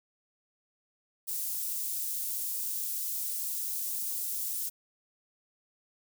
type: high-pass noise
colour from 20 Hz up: white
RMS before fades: -34 dBFS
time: 1.27-4.7 s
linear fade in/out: 20 ms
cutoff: 8400 Hz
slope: 12 dB/octave
effects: none